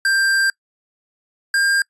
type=tone pair in turn; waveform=square; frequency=1583 / 1603.2 Hz; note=G6 / G6; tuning=+17 / +38 cents; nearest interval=unison; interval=21 cents; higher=second; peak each=-15 dBFS; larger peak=neither; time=0.05-0.5 / 1.54-1.82 s; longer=first; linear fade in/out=2 ms; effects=noise-tail reverb RT60 0.1 s tail -26 dB re dry + resampled to 24000 Hz